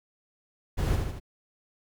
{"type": "noise with echo", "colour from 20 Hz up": "brown", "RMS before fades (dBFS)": -27, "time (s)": [0.77, 0.97], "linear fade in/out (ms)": 20, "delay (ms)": 77, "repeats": 3, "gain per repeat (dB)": -4, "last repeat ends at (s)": 1.201, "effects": []}